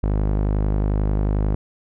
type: tone with low-pass filter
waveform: sawtooth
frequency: 51.2 Hz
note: G#1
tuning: 24 cents flat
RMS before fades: -20 dBFS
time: 0.03-1.55 s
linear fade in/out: 5 ms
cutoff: 840 Hz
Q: 0.53
effects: none